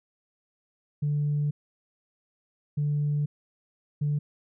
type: tone bursts at uneven times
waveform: sine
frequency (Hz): 146.83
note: D3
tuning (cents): 0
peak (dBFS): -22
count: 3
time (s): 1.02-1.51 / 2.77-3.26 / 4.01-4.19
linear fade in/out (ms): 10
effects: tanh soft clip ceiling -20 dBFS